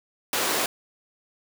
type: high-pass noise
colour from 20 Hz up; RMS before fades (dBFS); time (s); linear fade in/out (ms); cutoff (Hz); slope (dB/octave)
pink; -25; 0.33-0.66; 2; 390; 12
effects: none